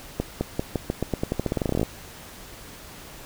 accelerating click train, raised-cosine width 2 ms, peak -10 dBFS, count 22, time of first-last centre 0.2-1.831 s, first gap 210 ms, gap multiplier 0.88, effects pink hiss -43 dBFS RMS until 3.25 s

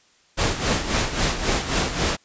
pink noise with tremolo, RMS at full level -20 dBFS, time 0.37-2.17 s, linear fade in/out 20 ms, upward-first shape sine, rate 3.7 Hz, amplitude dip 65%, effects white hiss -58 dBFS RMS until 2.24 s + resampled to 16000 Hz

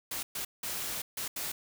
white noise bursts at uneven times, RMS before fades -36 dBFS, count 5, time 0.11-0.23 / 0.35-0.45 / 0.63-1.02 / 1.17-1.28 / 1.36-1.52 s, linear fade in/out 5 ms, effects none

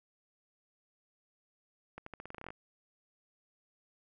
accelerating click train, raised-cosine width 0.5 ms, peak -29 dBFS, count 13, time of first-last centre 1.98-2.505 s, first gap 84 ms, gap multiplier 0.87, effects none

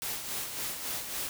white noise with tremolo, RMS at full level -34 dBFS, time 0.02-1.29 s, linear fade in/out 0 ms, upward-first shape sine, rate 3.6 Hz, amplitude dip 50%, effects none

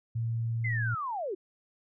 sine tone, 114.9 Hz, A#2, 25 cents flat, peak -28 dBFS, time 0.15-0.95 s, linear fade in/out 10 ms
sine linear sweep, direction down, 2107 to 340 Hz, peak -31 dBFS, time 0.64-1.35 s, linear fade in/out 10 ms
effects none

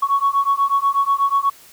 sine beating tone pair, 1108.7 / 1116.9 Hz, C#6 / C#6, 0 / +13 cents, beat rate 8.2 Hz, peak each -17 dBFS, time 0.02-1.5 s, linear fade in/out 10 ms, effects tanh soft clip ceiling -8 dBFS + white hiss -46 dBFS RMS until 1.72 s

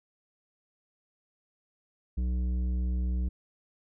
triangle tone with tanh clipping, 61.74 Hz, B1, in tune, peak -28 dBFS, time 2.17-3.29 s, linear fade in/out 10 ms, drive 14 dB, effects none

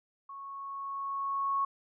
sine tone with level ramp, 1103 Hz, C#6, 9 cents flat, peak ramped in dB -42 to -26 dBFS, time 0.29-1.65 s, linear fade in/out 5 ms, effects none

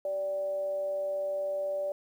sine tone with frequency modulation, 582 Hz, D5, 16 cents flat, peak -29 dBFS, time 0.05-1.92 s, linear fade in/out 2 ms, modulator 200 Hz, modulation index 0.23, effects 10-bit

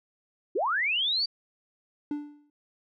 sine linear sweep, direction up, 301.8 to 4699 Hz, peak -24 dBFS, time 0.55-1.26 s, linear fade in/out 10 ms
triangle tone with exponential decay, 293.7 Hz, D4, in tune, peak -24 dBFS, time 2.11-2.5 s, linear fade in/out 2 ms, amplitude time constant 84 ms
effects none

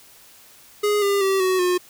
square tone with pitch steps, 415.3 / 400.7 / 386.6 / 373 / 359.9 Hz, G#4 / G4 / G4 / F#4 / F#4, 0 / +38 / -24 / +14 / -48 cents, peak -18 dBFS, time 0.83-1.78 s, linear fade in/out 10 ms, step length 190 ms, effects white hiss -49 dBFS RMS until 1.89 s

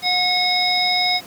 harmonic tone with a mistuned harmonic, 726 Hz, F#5, 33 cents flat, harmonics 1 / 3 / 5 / 7, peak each -22 / -22 / -21 / -21 dBFS, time 0.02-1.21 s, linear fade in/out 50 ms, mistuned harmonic 5, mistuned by +70 cents, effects pink hiss -40 dBFS RMS until 1.26 s + high-pass 150 Hz 12 dB/octave

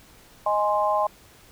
sine chord, Ab major, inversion second, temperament equal, 622.3 / 830.6 / 1046.5 Hz, Eb5 / Ab5 / C6, 0 / 0 / 0 cents, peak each -24 dBFS, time 0.46-1.07 s, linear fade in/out 5 ms, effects pink hiss -52 dBFS RMS until 1.51 s

